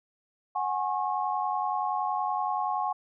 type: chord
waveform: sine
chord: F# suspended second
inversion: none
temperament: equal with one note detuned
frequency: 740 / 830.6 / 1086.5 Hz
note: F#5 / G#5 / C#6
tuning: 0 / 0 / -35 cents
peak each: -31 / -30 / -31 dBFS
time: 0.55-2.93 s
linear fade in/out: 10 ms
effects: none